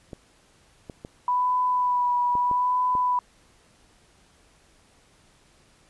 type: clicks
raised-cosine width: 2 ms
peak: -23 dBFS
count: 6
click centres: 0.132 / 0.898 / 1.049 / 2.353 / 2.513 / 2.952 s
type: tone with vibrato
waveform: sine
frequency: 987.8 Hz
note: B5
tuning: in tune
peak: -20 dBFS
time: 1.28-3.19 s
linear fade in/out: 2 ms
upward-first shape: sine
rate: 0.79 Hz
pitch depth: 21 cents each way
effects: pink hiss -59 dBFS RMS until 5.89 s + resampled to 24000 Hz